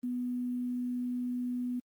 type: tone with quantisation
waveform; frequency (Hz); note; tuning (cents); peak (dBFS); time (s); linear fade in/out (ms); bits
sine; 246.9; B3; 0; -31; 0.03-1.8; 10; 10
effects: Opus 24 kbps

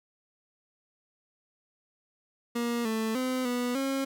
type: tone with pitch steps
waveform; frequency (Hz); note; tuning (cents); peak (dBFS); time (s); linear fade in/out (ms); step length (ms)
30% pulse; 236.8 / 221.4 / 256.4 / 245.3 / 270.8; A#3 / A3 / C4 / B3 / C#4; +27 / +11 / -35 / -12 / -40; -25; 2.55-4.05; 10; 300
effects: none

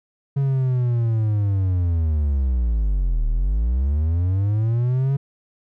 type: linear two-way sweep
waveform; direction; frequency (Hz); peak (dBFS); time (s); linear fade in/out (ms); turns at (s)
triangle; down then up; 139.9 to 36.71 to 139.9; -15; 0.36-5.17; 10; 3.27
effects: none

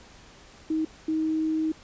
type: tone bursts at uneven times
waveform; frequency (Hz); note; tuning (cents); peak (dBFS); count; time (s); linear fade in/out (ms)
sine; 315.6; D#4; +25; -23; 2; 0.7-0.85 / 1.08-1.72; 5
effects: pink hiss -51 dBFS RMS until 1.83 s + resampled to 16000 Hz

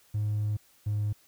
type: tone pair in turn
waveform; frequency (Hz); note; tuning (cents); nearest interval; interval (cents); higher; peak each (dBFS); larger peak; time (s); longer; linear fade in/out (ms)
triangle; 105.4 / 104.49; G#2 / G#2; +26 / +11; unison; 15; first; -23; neither; 0.14-0.57 / 0.86-1.13; first; 10
effects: tanh soft clip ceiling -22 dBFS + white hiss -62 dBFS RMS until 1.27 s

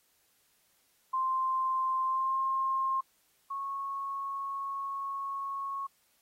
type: tone with pitch glide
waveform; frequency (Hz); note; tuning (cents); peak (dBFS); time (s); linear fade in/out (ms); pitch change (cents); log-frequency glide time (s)
sine; 1046.5 to 1064.2; C6 to C6; 0 to +29; -27; 1.13-3.01; 10; +29; 2.05-2.39
type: tone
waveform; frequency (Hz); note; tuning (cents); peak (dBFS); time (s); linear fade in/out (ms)
sine; 1100; C#6; -14; -33; 3.5-5.87; 10
effects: white hiss -70 dBFS RMS until 6.21 s + AAC 48 kbps

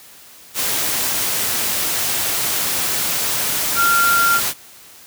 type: tone in noise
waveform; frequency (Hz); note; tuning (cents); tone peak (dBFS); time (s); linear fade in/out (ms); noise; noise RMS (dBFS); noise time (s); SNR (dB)
sine; 1385; F6; -15; -13; 3.75-4.41; 50; white; -20; 0.54-4.54; +4
effects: white hiss -43 dBFS RMS until 5.06 s + high-pass 60 Hz 12 dB/octave

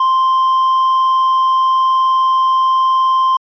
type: tone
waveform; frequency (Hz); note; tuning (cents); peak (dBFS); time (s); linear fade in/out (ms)
triangle; 1046.5; C6; 0; -8; 0-3.37; 5
effects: resampled to 11025 Hz

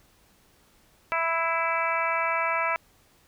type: harmonic tone with a mistuned harmonic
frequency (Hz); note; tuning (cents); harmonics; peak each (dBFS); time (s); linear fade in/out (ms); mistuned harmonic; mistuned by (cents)
330; E4; +2; 2 / 3 / 4 / 5 / 6 / 7 / 8; -31 / -29 / -29 / -35 / -34 / -30 / -37; 1.12-2.76; 0; 6; +22
effects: pink hiss -61 dBFS RMS until 3.27 s

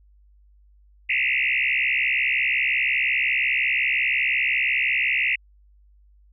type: tone with frequency modulation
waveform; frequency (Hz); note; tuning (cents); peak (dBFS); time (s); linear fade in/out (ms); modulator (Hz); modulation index
sine; 2364; D7; +11; -19; 1.09-5.36; 10; 65.6; 6.2
effects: added 50 Hz sine -52 dBFS peak until 6.32 s

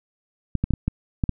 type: clicks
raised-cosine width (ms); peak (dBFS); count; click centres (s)
5; -9; 7; 0.553 / 0.64 / 0.707 / 0.737 / 0.88 / 1.238 / 1.293
effects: none

